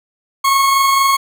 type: tone pair together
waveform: 40% pulse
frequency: 1093 / 1117.3 Hz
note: C#6 / C#6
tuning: -25 / +13 cents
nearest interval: unison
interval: 38 cents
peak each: -10 / -22 dBFS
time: 0.44-1.17 s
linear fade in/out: 10 ms
effects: none